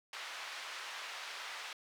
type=band-pass noise; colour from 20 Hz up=pink; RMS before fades=-45 dBFS; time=0.13-1.73 s; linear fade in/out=2 ms; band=1100 to 4400 Hz; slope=12 dB/octave; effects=high-pass 400 Hz 12 dB/octave